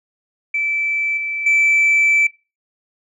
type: tone with level steps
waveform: sine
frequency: 2321 Hz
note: D7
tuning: 21 cents flat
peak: -16 / -20 / -9 dBFS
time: 0.54-2.27 s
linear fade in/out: 5 ms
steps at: 1.17 / 1.46 s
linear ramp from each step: 5 ms
effects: noise-tail reverb RT60 0.3 s tail -24 dB re dry + tanh soft clip ceiling -9 dBFS